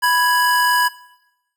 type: tone pair together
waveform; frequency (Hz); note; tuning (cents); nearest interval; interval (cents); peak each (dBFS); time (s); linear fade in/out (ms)
square; 987.8 / 1661.2; B5 / G#6; 0 / 0; major sixth; 900; -17; 0.02-0.89; 20
effects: noise-tail reverb RT60 0.9 s tail -19 dB re dry